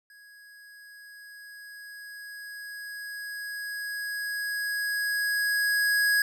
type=tone with level ramp; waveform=square; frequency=1661.2 Hz; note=G#6; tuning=in tune; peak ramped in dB=-51 to -21 dBFS; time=0.1-6.22 s; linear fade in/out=2 ms; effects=none